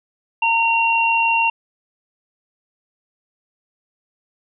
sine tone pair together, 916.5 / 2753 Hz, A#5 / F7, -30 / -25 cents, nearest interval octave + perfect fifth, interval 1905 cents, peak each -17 dBFS, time 0.42-1.5 s, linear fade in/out 5 ms, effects none

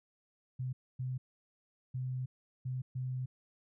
sine tone bursts at uneven times, 128.2 Hz, C3, 35 cents flat, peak -34 dBFS, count 5, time 0.59-0.73 / 0.99-1.18 / 1.94-2.26 / 2.65-2.82 / 2.95-3.26 s, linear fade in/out 10 ms, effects none

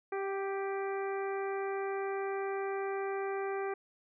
harmonic tone with a mistuned harmonic, 392.5 Hz, G4, 2 cents sharp, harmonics 1 / 2 / 3 / 4 / 5 / 6, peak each -34 / -40 / -44 / -46 / -48 / -50 dBFS, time 0.12-3.74 s, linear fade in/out 5 ms, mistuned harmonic 2, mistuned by -15 cents, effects none

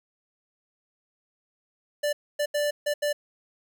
square tone bursts at uneven times, 587.3 Hz, D5, in tune, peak -24 dBFS, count 5, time 2.03-2.13 / 2.39-2.46 / 2.54-2.71 / 2.86-2.94 / 3.02-3.13 s, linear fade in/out 10 ms, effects 11-bit

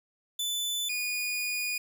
sawtooth tone pair in turn, 3500 / 2455 Hz, A7 / D#7, -10 / -24 cents, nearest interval tritone, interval 614 cents, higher first, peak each -26 dBFS, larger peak neither, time 0.39-0.89 / 0.89-1.78 s, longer second, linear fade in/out 5 ms, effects none

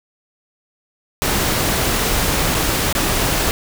pink noise with dropouts, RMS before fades -18 dBFS, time 1.22-3.51 s, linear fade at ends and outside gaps 0 ms, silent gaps 2.545-2.549 / 2.927-2.951 s, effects none

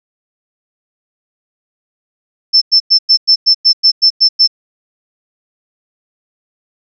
sine tone bursts, 5310 Hz, E8, 12 cents sharp, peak -4 dBFS, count 11, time 2.53-4.476 s, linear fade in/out 20 ms, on 86 ms, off 100 ms, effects none

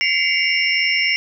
sine tone cluster, 2015 / 2098 / 2267 / 2805 / 5380 Hz, B6 / C7 / C#7 / F7 / E8, +34 / +4 / +38 / +7 / +34 cents, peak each -26 / -21 / -21 / -21 / -22 dBFS, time 0.01-1.16 s, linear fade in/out 0 ms, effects none

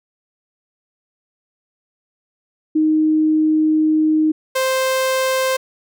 sine / sawtooth tone pair in turn, 311.1 / 523.2 Hz, D#4 / C5, 0 / 0 cents, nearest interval major sixth, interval 900 cents, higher second, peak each -12 / -12 dBFS, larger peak neither, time 2.75-4.32 / 4.55-5.57 s, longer first, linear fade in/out 10 ms, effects none

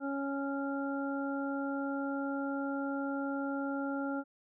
harmonic tone, 277.2 Hz, C#4, in tune, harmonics 1 / 2 / 3 / 5, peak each -34 / -40 / -43 / -41 dBFS, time 0-4.24 s, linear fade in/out 50 ms, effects none

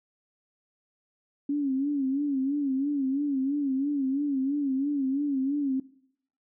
sine tone with vibrato, 277.2 Hz, C#4, in tune, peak -24 dBFS, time 1.49-5.8 s, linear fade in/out 5 ms, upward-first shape sine, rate 3 Hz, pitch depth 97 cents each way, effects noise-tail reverb RT60 0.7 s tail -21 dB re dry

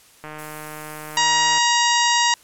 click train, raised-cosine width 0.5 ms, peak -20 dBFS, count 206, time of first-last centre 0.24-1.58 s, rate 153 Hz
violet noise, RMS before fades -36 dBFS, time 0.38-1.18 s, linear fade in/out 10 ms
harmonic tone, 949 Hz, A#5, 31 cents sharp, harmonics 1 / 2 / 3 / 4 / 5 / 6 / 7 / 8, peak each -19 / -22 / -24 / -25 / -26 / -27 / -27 / -28 dBFS, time 1.17-2.34 s, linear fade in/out 2 ms
effects white hiss -51 dBFS RMS until 2.43 s + low-pass 12000 Hz 12 dB/octave

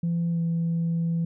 sine tone with pitch glide, 169.4 to 166.97 Hz, E3 to E3, +48 to +23 cents, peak -21 dBFS, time 0.03-1.25 s, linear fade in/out 5 ms, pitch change -25 cents, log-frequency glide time 0.31-0.4 s, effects tanh soft clip ceiling -20 dBFS

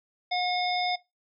harmonic tone, 722 Hz, F#5, 43 cents flat, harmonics 1 / 3 / 5 / 7, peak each -27 / -32 / -34 / -35 dBFS, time 0.31-0.96 s, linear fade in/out 10 ms, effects noise-tail reverb RT60 0.2 s tail -19 dB re dry

